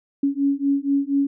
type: beating tone pair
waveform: sine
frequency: 277.2 / 281.4 Hz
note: C#4 / C#4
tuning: 0 / +26 cents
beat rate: 4.2 Hz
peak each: -21 dBFS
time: 0.23-1.27 s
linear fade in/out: 5 ms
effects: none